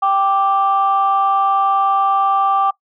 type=tone pair together; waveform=sine; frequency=784 / 1174.7 Hz; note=G5 / D6; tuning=0 / 0 cents; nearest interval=perfect fifth; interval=700 cents; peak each=-14 dBFS; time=0.02-2.71 s; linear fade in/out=10 ms; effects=noise-tail reverb RT60 0.1 s tail -21 dB re dry + tanh soft clip ceiling -6 dBFS